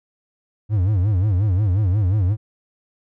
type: tone with vibrato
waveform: triangle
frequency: 98 Hz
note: G2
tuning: in tune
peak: -13 dBFS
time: 0.69-2.37 s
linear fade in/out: 50 ms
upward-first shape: sine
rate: 5.6 Hz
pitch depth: 190 cents each way
effects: none